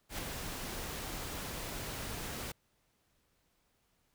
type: noise with ADSR envelope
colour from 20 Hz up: pink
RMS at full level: -37 dBFS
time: 0.09-2.52 s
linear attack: 95 ms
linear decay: 3 ms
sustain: -4 dB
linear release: 5 ms
effects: pink hiss -75 dBFS RMS until 4.14 s